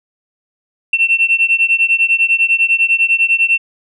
sine beating tone pair, 2695 / 2705 Hz, E7 / E7, +38 / +44 cents, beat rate 10 Hz, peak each -12 dBFS, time 0.93-3.58 s, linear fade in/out 5 ms, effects tanh soft clip ceiling -4 dBFS

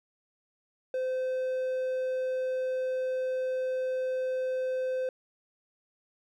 triangle tone, 515 Hz, C5, 28 cents flat, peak -26 dBFS, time 0.94-5.09 s, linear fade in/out 2 ms, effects none

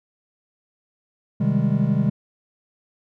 triangle chord, Ab major seventh, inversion first, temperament equal, 130.81 / 155.56 / 196 / 207.7 Hz, C3 / Eb3 / G3 / Ab3, 0 / 0 / 0 / 0 cents, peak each -21 dBFS, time 1.4-2.1 s, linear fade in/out 10 ms, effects none

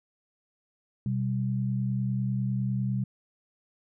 sine tone pair together, 125.7 / 195.68 Hz, B2 / G3, +31 / -3 cents, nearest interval minor sixth, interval 766 cents, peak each -27 / -30 dBFS, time 1.06-3.04 s, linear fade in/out 2 ms, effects none

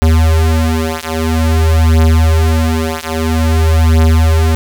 square beating tone pair, 79.9 / 80.4 Hz, D#2 / E2, +47 / -43 cents, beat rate 0.5 Hz, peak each -12 dBFS, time 0.02-4.55 s, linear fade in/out 0 ms, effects none

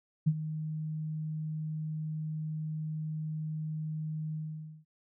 sine tone with ADSR envelope, 155.56 Hz, D#3, in tune, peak -20 dBFS, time 0.26-4.85 s, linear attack 16 ms, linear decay 53 ms, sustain -13 dB, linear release 510 ms, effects none

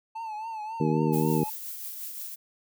triangle tone with vibrato, 878 Hz, A5, 4 cents flat, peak -31 dBFS, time 0.15-1.5 s, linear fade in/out 10 ms, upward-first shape triangle, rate 3.7 Hz, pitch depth 84 cents each way
harmonic tone, 77.78 Hz, D#2, in tune, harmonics 2 / 3 / 4 / 5 / 6, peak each -26 / -28 / -29 / -30 / -31 dBFS, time 0.8-1.44 s, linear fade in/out 5 ms
violet noise with tremolo, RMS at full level -36 dBFS, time 1.12-2.36 s, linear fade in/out 20 ms, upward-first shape triangle, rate 5.7 Hz, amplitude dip 40%
effects none

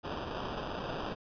white noise with sample-and-hold, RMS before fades -38 dBFS, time 0.03-1.15 s, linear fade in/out 20 ms, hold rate 2100 Hz, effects resampled to 11025 Hz

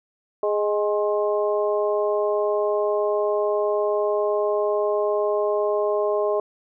harmonic tone with a mistuned harmonic, 207.7 Hz, G#3, in tune, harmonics 2 / 3 / 4 / 5, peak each -22 / -23 / -33 / -30 dBFS, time 0.43-6.4 s, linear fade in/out 2 ms, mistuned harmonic 5, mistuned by +37 cents, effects none

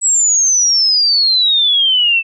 sine exponential sweep, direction down, 7902 to 2637 Hz, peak -9 dBFS, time 0.01-2.23 s, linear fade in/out 50 ms, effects none

